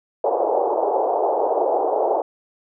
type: band-pass noise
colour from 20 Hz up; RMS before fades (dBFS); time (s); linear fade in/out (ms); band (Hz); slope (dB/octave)
white; -20; 0.24-2.22; 5; 370 to 850; 48
effects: none